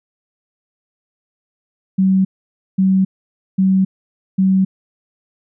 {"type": "tone bursts", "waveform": "sine", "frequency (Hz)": 190.2, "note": "F#3", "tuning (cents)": 48, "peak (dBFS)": -10, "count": 4, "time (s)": [1.98, 4.65], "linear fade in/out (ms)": 10, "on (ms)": 270, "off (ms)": 530, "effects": []}